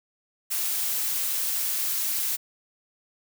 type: noise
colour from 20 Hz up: blue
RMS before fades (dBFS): -27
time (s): 0.5-2.37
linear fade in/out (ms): 20
effects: none